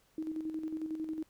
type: tone with tremolo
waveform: sine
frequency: 315.4 Hz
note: D#4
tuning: 24 cents sharp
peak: -33 dBFS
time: 0.18-1.23 s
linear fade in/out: 2 ms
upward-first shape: square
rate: 11 Hz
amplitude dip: 50%
effects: pink hiss -69 dBFS RMS until 1.29 s